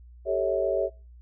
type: chord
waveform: sine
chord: A dominant seventh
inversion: third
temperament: equal with one note detuned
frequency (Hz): 392 / 440 / 554.4 / 647.9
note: G4 / A4 / C#5 / E5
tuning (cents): 0 / 0 / 0 / -30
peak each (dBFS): -29 / -31 / -27 / -28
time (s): 0.25-0.9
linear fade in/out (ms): 50
effects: noise-tail reverb RT60 0.4 s tail -26 dB re dry + added 60 Hz sine -46 dBFS peak until 1.21 s